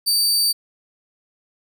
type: tone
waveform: sawtooth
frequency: 4619 Hz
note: D8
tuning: 30 cents flat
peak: -13 dBFS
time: 0.06-0.53 s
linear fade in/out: 20 ms
effects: none